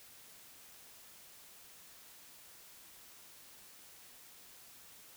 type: silence
effects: white hiss -57 dBFS RMS until 5.16 s